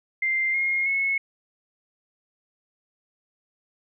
sine tone with pitch steps, 2093 / 2141 / 2189 Hz, C7 / C7 / C#7, 0 / +39 / -22 cents, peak -21 dBFS, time 0.22-1.18 s, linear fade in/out 5 ms, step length 320 ms, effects none

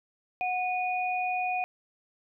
sine tone pair together, 732.8 / 2465 Hz, F#5 / D#7, -17 / -17 cents, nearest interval octave + major sixth, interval 2100 cents, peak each -28 / -32 dBFS, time 0.41-1.64 s, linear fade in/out 0 ms, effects none

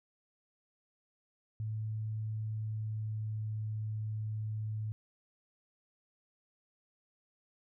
sine tone with pitch glide, 108.9 to 108.09 Hz, A2 to A2, -17 to -30 cents, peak -34 dBFS, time 1.6-4.92 s, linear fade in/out 0 ms, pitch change -13 cents, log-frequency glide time 2.45-3.51 s, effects none

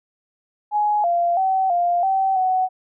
sine tone with pitch steps, 837 / 691 / 763 / 699 / 770 / 746 Hz, G#5 / F5 / G5 / F5 / G5 / F#5, +13 / -19 / -47 / +1 / -31 / +14 cents, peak -16 dBFS, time 0.71-2.69 s, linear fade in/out 50 ms, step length 330 ms, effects none

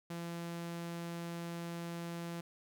sawtooth tone, 170 Hz, F3, 46 cents flat, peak -36 dBFS, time 0.1-2.41 s, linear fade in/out 5 ms, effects none

